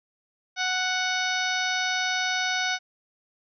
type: harmonic tone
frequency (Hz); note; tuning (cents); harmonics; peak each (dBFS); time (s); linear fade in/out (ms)
740; F#5; 0; 1 / 2 / 3 / 4 / 5 / 6 / 7 / 8; -31 / -28 / -31 / -36 / -32 / -37 / -37 / -36; 0.56-2.79; 50
effects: none